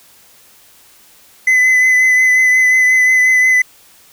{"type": "tone with vibrato", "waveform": "triangle", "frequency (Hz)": 2020, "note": "B6", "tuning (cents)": 39, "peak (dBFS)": -6, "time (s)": [1.47, 3.62], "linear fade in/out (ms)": 5, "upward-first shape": "triangle", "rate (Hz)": 5.6, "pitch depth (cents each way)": 23, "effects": ["white hiss -46 dBFS RMS until 4.12 s"]}